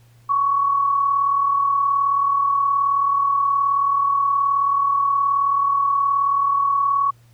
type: tone pair together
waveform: sine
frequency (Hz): 1082 / 1120.8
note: C#6 / C#6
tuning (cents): -42 / +19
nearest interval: minor second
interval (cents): 61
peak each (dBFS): -26 / -16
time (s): 0.29-7.11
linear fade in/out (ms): 10
effects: added 118 Hz sine -49 dBFS peak until 7.33 s + pink hiss -59 dBFS RMS until 7.33 s